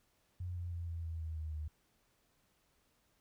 sine tone with pitch steps, 89.3 / 87.36 / 85.46 / 83.61 / 81.79 / 80.02 / 78.28 / 76.58 Hz, F2 / F2 / F2 / E2 / E2 / D#2 / D#2 / D#2, +39 / +1 / -37 / +25 / -13 / +49 / +11 / -27 cents, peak -38 dBFS, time 0.4-1.68 s, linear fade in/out 5 ms, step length 160 ms, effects pink hiss -75 dBFS RMS until 3.2 s

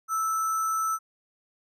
sine tone with sample-and-hold, 1318.5 Hz, E6, in tune, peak -24 dBFS, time 0.08-0.99 s, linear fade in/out 50 ms, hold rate 7350 Hz, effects resampled to 32000 Hz

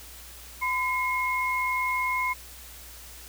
sine tone pair together, 1014 / 2159 Hz, B5 / C#7, +45 / -46 cents, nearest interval octave + minor second, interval 1309 cents, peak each -27 dBFS, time 0.61-2.34 s, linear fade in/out 20 ms, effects added 60 Hz sine -48 dBFS peak until 3.28 s + white hiss -46 dBFS RMS until 3.28 s

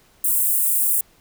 white high-pass noise, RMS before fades -19 dBFS, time 0.24-1.01 s, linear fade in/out 5 ms, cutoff 8300 Hz, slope 48 dB/octave, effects pink hiss -56 dBFS RMS until 1.2 s

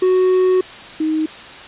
triangle / sine tone pair in turn, 370 / 313.2 Hz, F#4 / D#4, 0 / +11 cents, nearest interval minor third, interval 289 cents, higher first, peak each -9 / -15 dBFS, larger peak first, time 0.02-0.61 / 1-1.26 s, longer first, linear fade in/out 5 ms, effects white hiss -35 dBFS RMS until 1.67 s + resampled to 8000 Hz

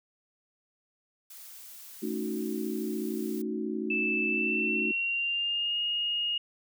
blue noise, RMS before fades -47 dBFS, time 1.3-3.42 s, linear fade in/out 5 ms
sine chord, D# half-diminished seventh, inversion second, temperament equal, 220 / 277.2 / 311.1 / 370 Hz, A3 / C#4 / D#4 / F#4, 0 / 0 / 0 / 0 cents, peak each -34 / -39 / -35 / -35 dBFS, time 2.02-4.92 s, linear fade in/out 10 ms
sine tone with pitch glide, 2637 to 2859 Hz, E7 to F7, 0 to +40 cents, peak -27 dBFS, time 3.9-6.38 s, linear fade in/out 5 ms, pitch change +140 cents, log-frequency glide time 4.28-5.79 s
effects none

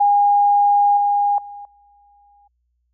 sine tone with level steps, 815 Hz, G#5, 33 cents flat, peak -11 / -14 / -32 / -50 dBFS, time 0-2.48 s, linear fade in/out 10 ms, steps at 0.97 / 1.38 / 1.65 s, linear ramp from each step 2 ms, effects added 60 Hz sine -65 dBFS peak until 2.93 s

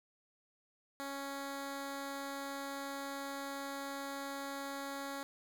10% pulse tone, 277.2 Hz, C#4, in tune, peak -32 dBFS, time 1-5.23 s, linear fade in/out 0 ms, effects 11-bit

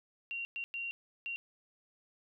sine tone bursts at uneven times, 2758 Hz, F7, 22 cents flat, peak -36 dBFS, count 4, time 0.31-0.45 / 0.56-0.64 / 0.74-0.91 / 1.26-1.36 s, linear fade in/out 0 ms, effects none

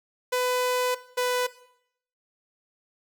sawtooth tone pair in turn, 500 / 497.2 Hz, B4 / B4, +21 / +12 cents, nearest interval unison, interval 9 cents, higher first, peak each -19 dBFS, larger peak neither, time 0.32-0.95 / 1.17-1.47 s, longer first, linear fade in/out 10 ms, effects noise-tail reverb RT60 0.7 s tail -17 dB re dry

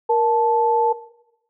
sine tone pair together, 468.8 / 875 Hz, A#4 / A5, +10 / -10 cents, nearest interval major seventh, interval 1080 cents, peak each -17 dBFS, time 0.09-0.93 s, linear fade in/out 10 ms, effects noise-tail reverb RT60 0.9 s tail -18 dB re dry

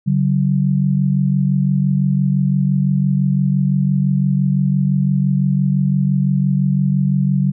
sine tone pair together, 142.52 / 188.4 Hz, C#3 / F#3, +48 / +32 cents, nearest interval perfect fourth, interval 484 cents, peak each -15 / -16 dBFS, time 0.06-7.52 s, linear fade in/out 20 ms, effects none

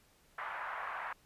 pink band-pass noise, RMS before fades -41 dBFS, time 0.38-1.13 s, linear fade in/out 5 ms, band 830 to 1800 Hz, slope 24 dB/octave, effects pink hiss -67 dBFS RMS until 1.25 s + resampled to 32000 Hz

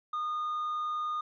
sine tone with tanh clipping, 1225 Hz, D#6, 27 cents flat, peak -31 dBFS, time 0.13-1.21 s, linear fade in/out 5 ms, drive 2 dB, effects none

